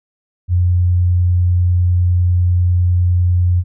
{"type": "tone", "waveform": "sine", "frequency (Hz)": 89, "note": "F2", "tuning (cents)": 33, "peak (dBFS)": -10, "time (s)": [0.48, 3.64], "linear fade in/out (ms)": 50, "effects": []}